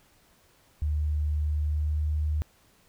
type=tone with pitch glide; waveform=sine; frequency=75.2 to 75.99 Hz; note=D2 to D#2; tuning=+42 to -40 cents; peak=-24 dBFS; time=0.82-2.42 s; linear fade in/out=0 ms; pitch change=+18 cents; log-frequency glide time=1.64-2.01 s; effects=pink hiss -62 dBFS RMS until 2.88 s